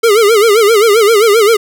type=tone with vibrato; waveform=square; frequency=432.1 Hz; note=A4; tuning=31 cents flat; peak=-6 dBFS; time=0.03-1.57 s; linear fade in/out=10 ms; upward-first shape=sine; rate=7.6 Hz; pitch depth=140 cents each way; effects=none